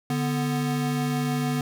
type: tone pair together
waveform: square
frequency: 146.83 / 246.9 Hz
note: D3 / B3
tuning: 0 / 0 cents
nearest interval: major sixth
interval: 900 cents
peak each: -27 dBFS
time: 0.1-1.61 s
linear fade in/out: 2 ms
effects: none